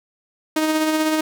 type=tone with tremolo; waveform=sawtooth; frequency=312.1 Hz; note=D#4; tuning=5 cents sharp; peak=-12 dBFS; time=0.56-1.21 s; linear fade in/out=5 ms; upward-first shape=sine; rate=16 Hz; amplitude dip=35%; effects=none